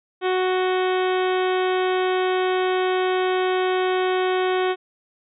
harmonic tone with a mistuned harmonic, 370 Hz, F#4, in tune, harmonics 1 / 2 / 3 / 4 / 5 / 6 / 7 / 8 / 9 / 10, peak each -20 / -26 / -30 / -32 / -34 / -36 / -37 / -38 / -39 / -40 dBFS, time 0.21-4.76 s, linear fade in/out 50 ms, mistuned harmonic 8, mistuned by +64 cents, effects none

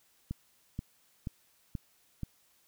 click train, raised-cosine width 5 ms, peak -23 dBFS, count 5, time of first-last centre 0.31-2.233 s, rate 2.08 Hz, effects white hiss -68 dBFS RMS until 2.67 s

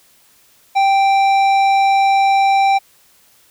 sine tone with tanh clipping, 784 Hz, G5, in tune, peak -12 dBFS, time 0.75-2.79 s, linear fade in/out 20 ms, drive 12 dB, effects white hiss -52 dBFS RMS until 3.5 s

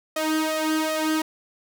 sawtooth tone with flanger, 313.3 Hz, D#4, 12 cents sharp, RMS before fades -24 dBFS, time 0.16-1.22 s, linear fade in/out 5 ms, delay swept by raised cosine 1.6 to 2.57 ms, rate 2.6 Hz, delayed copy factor +0.7, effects none

